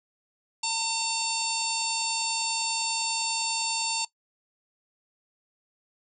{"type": "harmonic tone", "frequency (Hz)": 905, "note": "A5", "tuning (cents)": 48, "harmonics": [1, 3, 4, 5, 6, 7, 8, 9, 10], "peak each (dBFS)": [-32, -34, -38, -32, -39, -44, -33, -38, -43], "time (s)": [0.63, 4.05], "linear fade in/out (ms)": 5, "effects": ["noise-tail reverb RT60 0.1 s tail -20 dB re dry"]}